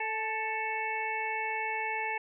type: harmonic tone with a mistuned harmonic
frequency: 441.7 Hz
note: A4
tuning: 7 cents sharp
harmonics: 1 / 2 / 4 / 5 / 6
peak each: -41 / -34 / -38 / -36 / -39 dBFS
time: 0-2.18 s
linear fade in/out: 5 ms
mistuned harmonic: 2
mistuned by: -25 cents
effects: none